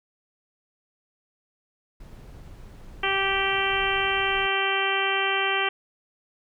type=noise; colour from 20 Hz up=brown; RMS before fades=-43 dBFS; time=2-4.47 s; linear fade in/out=5 ms
type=harmonic tone; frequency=389.9 Hz; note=G4; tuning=9 cents flat; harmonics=1 / 2 / 3 / 4 / 5 / 6 / 7 / 8; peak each=-30 / -30 / -30 / -30 / -30 / -30 / -30 / -30 dBFS; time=3.03-5.69 s; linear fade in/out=5 ms
effects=none